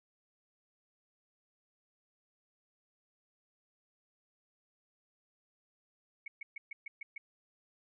sine tone bursts, 2217 Hz, C#7, in tune, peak -40 dBFS, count 7, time 6.26-7.18 s, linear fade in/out 5 ms, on 20 ms, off 130 ms, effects none

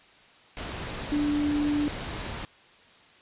sine tone in noise, 293.7 Hz, D4, in tune, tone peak -23 dBFS, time 1.12-1.88 s, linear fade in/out 0 ms, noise pink, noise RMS -35 dBFS, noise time 0.57-2.45 s, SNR +9 dB, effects white hiss -55 dBFS RMS until 3.21 s + resampled to 8000 Hz

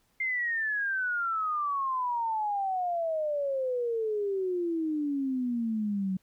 sine exponential sweep, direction down, 2110 to 185 Hz, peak -27 dBFS, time 0.2-6.17 s, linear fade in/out 5 ms, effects pink hiss -70 dBFS RMS until 6.22 s

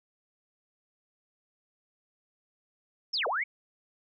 sine linear two-way sweep, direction down then up, 5588 to 415.3 to 2311 Hz, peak -27 dBFS, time 3.13-3.44 s, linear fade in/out 10 ms, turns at 3.27 s, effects none

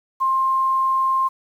sine tone, 1058 Hz, C6, 19 cents sharp, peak -16 dBFS, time 0.2-1.29 s, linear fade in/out 20 ms, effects 8-bit

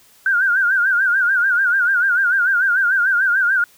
sine tone with vibrato, 1500 Hz, F#6, 23 cents sharp, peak -13 dBFS, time 0.26-3.64 s, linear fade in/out 2 ms, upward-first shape sine, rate 6.8 Hz, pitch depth 120 cents each way, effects white hiss -51 dBFS RMS until 3.77 s

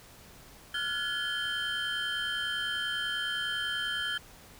triangle tone cluster, 1393 / 1463 / 1702 / 3127 Hz, F6 / F#6 / G#6 / G7, -5 / -20 / +42 / -5 cents, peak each -37 / -36 / -34 / -32 dBFS, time 0.74-4.18 s, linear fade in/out 5 ms, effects pink hiss -53 dBFS RMS until 4.59 s

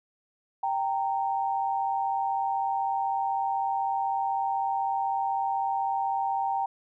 sine tone pair together, 784 / 924 Hz, G5 / A#5, 0 / -16 cents, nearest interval minor third, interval 284 cents, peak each -27 / -29 dBFS, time 0.63-6.66 s, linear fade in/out 5 ms, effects none

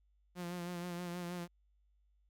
sawtooth tone with vibrato, 175.6 Hz, F3, 10 cents sharp, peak -36 dBFS, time 0.35-1.48 s, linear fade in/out 50 ms, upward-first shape sine, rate 6.3 Hz, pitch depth 36 cents each way, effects added 50 Hz sine -69 dBFS peak until 2.29 s

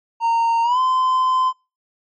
triangle tone with pitch glide, 922 to 1028.9 Hz, A#5 to C6, -19 to -29 cents, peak -13 dBFS, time 0.2-1.53 s, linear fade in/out 50 ms, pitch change +190 cents, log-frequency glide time 0.63-0.79 s, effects noise-tail reverb RT60 0.3 s tail -25 dB re dry + MP3 32 kbps

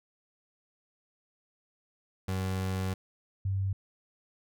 30% pulse / sine tone pair in turn, 94.3 / 96.84 Hz, F#2 / G2, +33 / -21 cents, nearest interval unison, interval 46 cents, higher second, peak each -27 dBFS, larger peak neither, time 2.28-2.94 / 3.45-3.73 s, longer first, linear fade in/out 5 ms, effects none

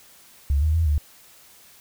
sine tone with pitch steps, 70.4 / 77.7 / 82.1 / 74.1 Hz, C#2 / D#2 / E2 / D2, +27 / -2 / -6 / +16 cents, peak -17 dBFS, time 0.5-0.98 s, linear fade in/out 0 ms, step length 120 ms, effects white hiss -51 dBFS RMS until 1.8 s

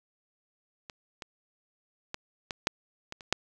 clicks, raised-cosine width 0.2 ms, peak -24 / -22 / -17 / -16 / -7 / -21 / -28 / -6 dBFS, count 8, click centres 0.898 / 1.222 / 2.144 / 2.508 / 2.671 / 3.124 / 3.208 / 3.326 s, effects none

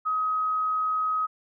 sine tone, 1265 Hz, D#6, 28 cents sharp, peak -23 dBFS, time 0.05-1.27 s, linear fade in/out 20 ms, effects none

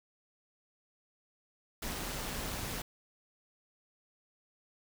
pink noise with amplitude modulation, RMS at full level -36 dBFS, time 1.82-2.82 s, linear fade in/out 5 ms, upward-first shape sine, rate 201 Hz, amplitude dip 55%, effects none

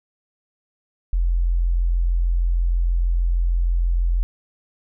sine tone, 43.18 Hz, F1, 19 cents flat, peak -16 dBFS, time 1.13-4.23 s, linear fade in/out 0 ms, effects none

